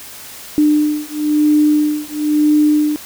sine beating tone pair, 299.8 / 300.8 Hz, D4 / D4, +36 / +42 cents, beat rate 1 Hz, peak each -14 dBFS, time 0.58-2.96 s, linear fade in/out 0 ms, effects white hiss -34 dBFS RMS until 3.05 s

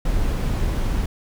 brown noise, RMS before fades -21 dBFS, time 0.05-1.06 s, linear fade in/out 5 ms, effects none

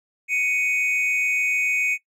triangle tone pair together, 2227 / 2500 Hz, C#7 / D#7, +7 / +8 cents, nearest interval major second, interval 201 cents, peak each -21 dBFS, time 0.28-1.98 s, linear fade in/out 50 ms, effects noise-tail reverb RT60 0.1 s tail -18 dB re dry

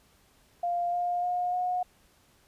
sine tone with pitch steps, 698.5 / 707 / 715.7 / 724.4 Hz, F5 / F5 / F5 / F#5, 0 / +21 / +42 / -37 cents, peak -26 dBFS, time 0.63-1.83 s, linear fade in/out 5 ms, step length 300 ms, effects pink hiss -63 dBFS RMS until 2.47 s + resampled to 32000 Hz

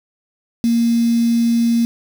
sine tone with quantisation, 233.1 Hz, A#3, in tune, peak -12 dBFS, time 0.64-1.85 s, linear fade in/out 0 ms, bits 5, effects none

